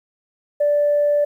sine tone, 585 Hz, D5, 7 cents flat, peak -13 dBFS, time 0.6-1.25 s, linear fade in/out 10 ms, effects tanh soft clip ceiling -10 dBFS + 9-bit

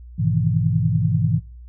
sine chord, E major seventh, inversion first, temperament just, 103.01 / 123.61 / 154.51 / 164.81 Hz, G#2 / B2 / D#3 / E3, -14 / +2 / -12 / 0 cents, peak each -22 dBFS, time 0.18-1.4 s, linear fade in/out 20 ms, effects noise-tail reverb RT60 0.4 s tail -22 dB re dry + added 60 Hz sine -37 dBFS peak until 1.68 s

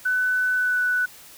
sine tone with pitch glide, 1500 to 1487.1 Hz, F#6 to F#6, +23 to +8 cents, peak -19 dBFS, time 0.05-1.06 s, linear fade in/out 10 ms, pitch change -15 cents, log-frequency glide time 0.55-0.8 s, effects white hiss -46 dBFS RMS until 1.37 s

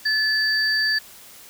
sine tone pair together, 1733 / 4627 Hz, A6 / D8, -27 / -27 cents, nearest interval octave + perfect fourth, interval 1700 cents, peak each -20 / -22 dBFS, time 0.05-0.99 s, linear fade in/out 10 ms, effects white hiss -45 dBFS RMS until 1.49 s

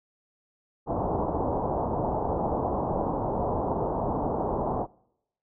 white low-pass noise, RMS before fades -28 dBFS, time 0.86-4.87 s, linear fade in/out 50 ms, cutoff 950 Hz, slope 48 dB/octave, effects noise-tail reverb RT60 0.8 s tail -25 dB re dry

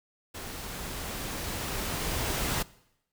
pink noise with level ramp, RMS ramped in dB -40 to -29 dBFS, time 0.34-2.63 s, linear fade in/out 10 ms, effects noise-tail reverb RT60 0.8 s tail -21 dB re dry

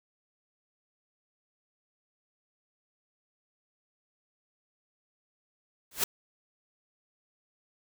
white noise with exponential growth, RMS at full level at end -22 dBFS, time 5.91-6.04 s, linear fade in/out 5 ms, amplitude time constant 28 ms, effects none

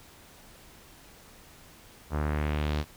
sawtooth tone with low-pass filter sweep, 75 Hz, D2, 37 cents sharp, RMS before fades -29 dBFS, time 2.1-2.85 s, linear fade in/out 50 ms, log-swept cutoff 1200 to 4800 Hz, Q 1.6, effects pink hiss -53 dBFS RMS until 2.96 s

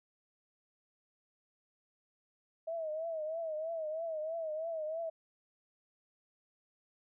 sine tone with vibrato, 640 Hz, D#5, 49 cents sharp, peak -35 dBFS, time 2.67-5.1 s, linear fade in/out 10 ms, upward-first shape triangle, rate 3.1 Hz, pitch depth 96 cents each way, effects none

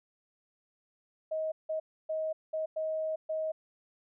sine tone bursts at uneven times, 631 Hz, D#5, 24 cents sharp, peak -30 dBFS, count 6, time 1.31-1.52 / 1.69-1.8 / 2.09-2.33 / 2.53-2.66 / 2.76-3.16 / 3.29-3.52 s, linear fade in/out 10 ms, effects none

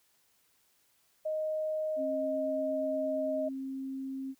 sine tone, 622.3 Hz, D#5, in tune, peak -30 dBFS, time 1.25-3.49 s, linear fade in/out 10 ms
sine tone with pitch glide, 269.2 to 267.2 Hz, C4 to C4, +49 to +36 cents, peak -35 dBFS, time 1.96-4.35 s, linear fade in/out 50 ms, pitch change -13 cents, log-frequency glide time 2.88-3.56 s
effects white hiss -70 dBFS RMS until 4.39 s

